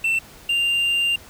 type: tone pair in turn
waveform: triangle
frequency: 2684 / 2789 Hz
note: E7 / F7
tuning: +31 / -3 cents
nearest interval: minor second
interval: 66 cents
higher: second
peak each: -16 dBFS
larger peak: neither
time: 0.04-0.19 / 0.49-1.16 s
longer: second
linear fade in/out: 5 ms
effects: pink hiss -45 dBFS RMS until 1.29 s